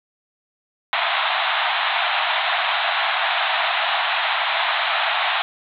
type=band-pass noise; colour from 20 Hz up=pink; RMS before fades=-21 dBFS; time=0.93-5.42 s; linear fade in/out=0 ms; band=650 to 3900 Hz; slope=96 dB/octave; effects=none